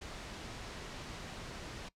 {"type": "noise", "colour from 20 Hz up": "pink", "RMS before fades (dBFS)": -45, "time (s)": [0.01, 1.89], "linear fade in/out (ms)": 10, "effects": ["noise-tail reverb RT60 0.1 s tail -20 dB re dry", "low-pass 6000 Hz 12 dB/octave"]}